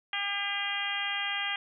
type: harmonic tone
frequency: 402.2 Hz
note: G4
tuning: 44 cents sharp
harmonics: 2 / 3 / 4 / 5 / 6 / 7 / 8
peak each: -39 / -41 / -37 / -35 / -38 / -37 / -36 dBFS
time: 0.13-1.56 s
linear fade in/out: 2 ms
effects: none